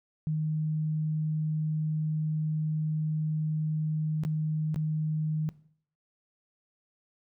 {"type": "tone with dropouts", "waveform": "sine", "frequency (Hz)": 155.1, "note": "D#3", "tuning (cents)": -5, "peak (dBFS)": -26, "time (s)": [0.27, 5.49], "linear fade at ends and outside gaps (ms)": 0, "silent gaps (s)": [[4.236, 4.25], [4.744, 4.76]], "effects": ["noise-tail reverb RT60 0.6 s tail -19 dB re dry"]}